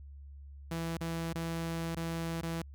sawtooth tone with dropouts, 165.6 Hz, E3, 8 cents sharp, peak -30 dBFS, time 0.71-2.62 s, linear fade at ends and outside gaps 5 ms, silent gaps 0.972-1.008 / 1.33-1.353 / 1.95-1.967 / 2.412-2.43 s, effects added 70 Hz sine -46 dBFS peak until 2.74 s

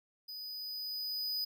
square tone with level ramp, 4978 Hz, D#8, in tune, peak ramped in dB -43 to -33 dBFS, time 0.28-1.45 s, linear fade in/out 10 ms, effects none

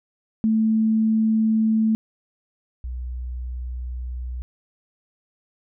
sine tone pair in turn, 220.3 / 61.82 Hz, A3 / B1, +2 / +2 cents, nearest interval octave + minor seventh, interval 2200 cents, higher first, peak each -16 / -27 dBFS, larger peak first, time 0.44-1.95 / 2.84-4.42 s, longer second, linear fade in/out 0 ms, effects none

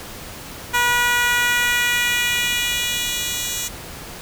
10% pulse tone with high-pass filter sweep, 484.1 Hz, B4, 35 cents flat, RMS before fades -20 dBFS, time 0.73-3.69 s, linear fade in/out 20 ms, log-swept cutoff 980 to 4900 Hz, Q 1.4, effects pink hiss -35 dBFS RMS until 4.21 s

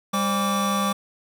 square tone cluster, 199.5 / 527 / 805 / 1159 Hz, G3 / C5 / G5 / D6, +31 / +12 / +46 / -23 cents, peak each -25 / -33 / -33 / -25 dBFS, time 0.13-0.93 s, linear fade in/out 10 ms, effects none

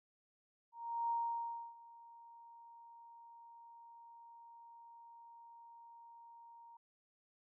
sine tone with ADSR envelope, 932.3 Hz, A#5, in tune, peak -33 dBFS, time 0.72-6.77 s, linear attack 380 ms, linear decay 640 ms, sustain -22 dB, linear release 4 ms, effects none

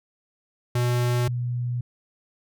square / sine tone pair in turn, 122.1 / 122.1 Hz, B2 / B2, -19 / -19 cents, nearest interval unison, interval 0 cents, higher neither, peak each -21 / -24 dBFS, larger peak first, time 0.75-1.28 / 1.28-1.81 s, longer neither, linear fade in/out 5 ms, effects none

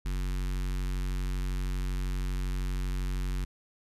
square tone with notch filter, 46.34 Hz, F#1, 3 cents sharp, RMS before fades -31 dBFS, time 0.05-3.45 s, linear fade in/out 10 ms, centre 610 Hz, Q 0.68, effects resampled to 32000 Hz

